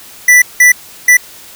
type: tone bursts at uneven times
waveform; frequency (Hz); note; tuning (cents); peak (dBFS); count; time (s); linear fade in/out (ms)
square; 1975.5; B6; 0; -3; 3; 0.28-0.42 / 0.6-0.72 / 1.08-1.17; 5
effects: white hiss -35 dBFS RMS until 1.55 s